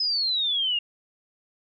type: exponential sweep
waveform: sine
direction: down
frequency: 5130 to 2794 Hz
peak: -22 dBFS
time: 0-0.79 s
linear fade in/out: 5 ms
effects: none